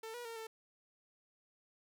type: tone with pitch steps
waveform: sawtooth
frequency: 446.3 / 483.1 / 458.3 / 445.4 Hz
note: A4 / B4 / A#4 / A4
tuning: +25 / -38 / -29 / +21 cents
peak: -40 dBFS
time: 0.03-0.47 s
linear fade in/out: 5 ms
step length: 110 ms
effects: none